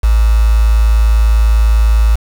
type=tone with quantisation; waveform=sine; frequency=55 Hz; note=A1; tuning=in tune; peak=-6 dBFS; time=0.03-2.16 s; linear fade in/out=10 ms; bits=4; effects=none